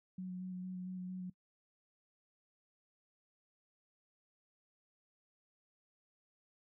sine tone with vibrato, 183.5 Hz, F#3, 14 cents flat, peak -40 dBFS, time 0.18-1.3 s, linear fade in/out 5 ms, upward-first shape square, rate 4.4 Hz, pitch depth 13 cents each way, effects noise-tail reverb RT60 0.1 s tail -21 dB re dry

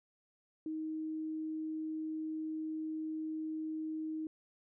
sine tone, 314.2 Hz, D#4, 17 cents sharp, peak -36 dBFS, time 0.66-4.27 s, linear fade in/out 2 ms, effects none

